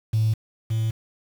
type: tone pair in turn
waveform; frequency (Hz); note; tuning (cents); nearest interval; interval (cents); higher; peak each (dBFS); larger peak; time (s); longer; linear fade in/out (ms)
triangle; 110 / 111.54; A2 / A2; 0 / +24; unison; 24; second; -14 / -18; first; 0.13-0.34 / 0.7-0.91; neither; 10
effects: tanh soft clip ceiling -15 dBFS + 7-bit